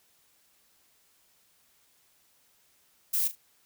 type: noise with echo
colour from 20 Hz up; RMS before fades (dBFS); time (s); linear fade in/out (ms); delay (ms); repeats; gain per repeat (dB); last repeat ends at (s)
violet; -27; 3.13-3.28; 10; 38; 2; -12; 3.356
effects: white hiss -66 dBFS RMS until 3.65 s